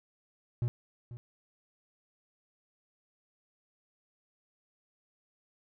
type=tone with echo; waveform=triangle; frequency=120 Hz; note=B2; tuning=49 cents flat; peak=-25 dBFS; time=0.62-0.68 s; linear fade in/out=0 ms; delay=490 ms; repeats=1; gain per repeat=-14 dB; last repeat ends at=1.17 s; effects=none